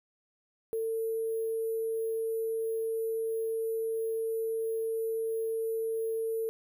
sine tone with sample-and-hold, 448.5 Hz, A4, 33 cents sharp, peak -29 dBFS, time 0.73-6.49 s, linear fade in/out 0 ms, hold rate 11025 Hz, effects none

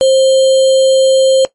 sine tone with sample-and-hold, 529 Hz, C5, 19 cents sharp, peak -5 dBFS, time 0.01-1.45 s, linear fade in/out 0 ms, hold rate 3675 Hz, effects noise-tail reverb RT60 0.1 s tail -17 dB re dry + MP3 48 kbps

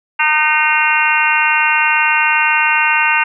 harmonic tone with a mistuned harmonic, 305.5 Hz, D#4, 32 cents flat, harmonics 3 / 4 / 5 / 6 / 7 / 8 / 9, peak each -17 / -21 / -17 / -22 / -19 / -20 / -16 dBFS, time 0.19-3.24 s, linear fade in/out 10 ms, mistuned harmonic 6, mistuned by +26 cents, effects none

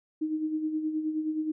sine tone with tremolo, 311.1 Hz, D#4, in tune, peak -25 dBFS, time 0.21-1.52 s, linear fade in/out 10 ms, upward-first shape sine, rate 9.5 Hz, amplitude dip 55%, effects none

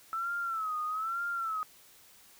sine tone with vibrato, 1313 Hz, E6, 7 cents flat, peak -31 dBFS, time 0.13-1.63 s, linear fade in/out 0 ms, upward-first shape sine, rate 1.1 Hz, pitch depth 110 cents each way, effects white hiss -58 dBFS RMS until 2.39 s

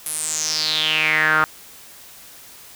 sawtooth tone with band-pass filter sweep, 155.56 Hz, D#3, in tune, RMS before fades -20 dBFS, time 0.06-1.44 s, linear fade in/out 0 ms, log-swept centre 11000 to 1300 Hz, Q 6.5, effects white hiss -43 dBFS RMS until 2.75 s

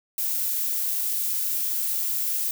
violet noise, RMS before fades -26 dBFS, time 0.18-2.51 s, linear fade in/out 2 ms, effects none

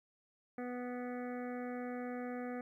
harmonic tone, 246.9 Hz, B3, in tune, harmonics 1 / 2 / 3 / 5 / 6 / 7 / 8 / 9, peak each -41 / -44 / -48 / -54 / -56 / -56 / -57 / -59 dBFS, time 0.58-2.61 s, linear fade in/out 2 ms, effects 13-bit

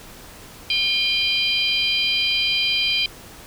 harmonic tone with a mistuned harmonic, 803 Hz, G5, 41 cents sharp, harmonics 3 / 4 / 5 / 6, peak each -23 / -21 / -27 / -26 dBFS, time 0.7-3.06 s, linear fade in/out 2 ms, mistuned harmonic 4, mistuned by -39 cents, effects pink hiss -42 dBFS RMS until 3.46 s

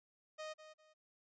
sawtooth tone with echo, 621 Hz, D#5, 3 cents flat, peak -40 dBFS, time 0.38-0.54 s, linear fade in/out 20 ms, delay 200 ms, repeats 2, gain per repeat -11 dB, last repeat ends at 0.94 s, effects resampled to 16000 Hz

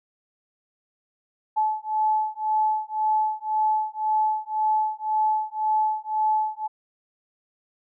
sine beating tone pair, 862 / 863.9 Hz, A5 / A5, -36 / -32 cents, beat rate 1.9 Hz, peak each -24 dBFS, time 1.56-6.68 s, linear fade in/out 20 ms, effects none

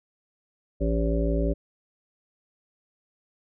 harmonic tone with a mistuned harmonic, 56 Hz, A1, 31 cents sharp, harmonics 1 / 3 / 5 / 7 / 9 / 10, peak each -24 / -30 / -30 / -31 / -36 / -31 dBFS, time 0.8-1.54 s, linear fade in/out 20 ms, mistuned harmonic 10, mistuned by +30 cents, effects none

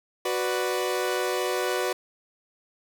sawtooth chord, B minor, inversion second, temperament equal, 370 / 493.9 / 587.3 Hz, F#4 / B4 / D5, 0 / 0 / 0 cents, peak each -24 / -25 / -28 dBFS, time 0.25-1.93 s, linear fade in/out 5 ms, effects none

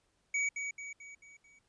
square tone with echo, 2263 Hz, C#7, 35 cents sharp, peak -30 dBFS, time 0.34-0.49 s, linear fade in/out 5 ms, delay 220 ms, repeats 5, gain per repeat -6 dB, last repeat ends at 1.59 s, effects pink hiss -75 dBFS RMS until 1.68 s + resampled to 22050 Hz

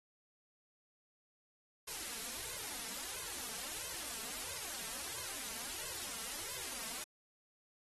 white noise with flanger, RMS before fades -43 dBFS, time 1.87-7.04 s, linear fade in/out 10 ms, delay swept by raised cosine 1.9 to 4.5 ms, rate 1.5 Hz, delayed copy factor +0.9, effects AAC 32 kbps

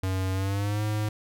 square tone with pitch glide, 94.3 to 106.46 Hz, F#2 to G#2, +33 to +43 cents, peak -26 dBFS, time 0.03-1.09 s, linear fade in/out 5 ms, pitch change +210 cents, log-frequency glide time 0.33-0.83 s, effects none

